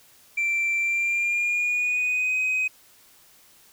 sine tone with pitch glide, 2349 to 2518 Hz, D7 to D#7, 0 to +20 cents, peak -19 dBFS, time 0.37-2.68 s, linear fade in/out 10 ms, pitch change +120 cents, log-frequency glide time 0.79-2.39 s, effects tanh soft clip ceiling -20 dBFS + white hiss -55 dBFS RMS until 3.72 s

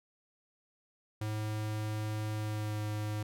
square tone with pitch glide, 107.4 to 105.98 Hz, A2 to G#2, -41 to +36 cents, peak -34 dBFS, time 1.21-3.23 s, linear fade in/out 5 ms, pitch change -23 cents, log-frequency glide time 2.34-2.81 s, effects none

